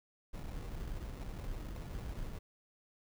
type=noise with sample-and-hold; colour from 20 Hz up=brown; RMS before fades=-42 dBFS; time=0.33-2.39 s; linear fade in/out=10 ms; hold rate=1575 Hz; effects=none